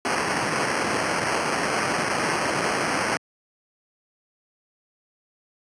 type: noise with sample-and-hold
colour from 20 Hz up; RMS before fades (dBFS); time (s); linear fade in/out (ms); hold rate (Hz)
violet; -24; 0.05-3.17; 0; 3675
effects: high-pass 150 Hz 12 dB/octave + resampled to 22050 Hz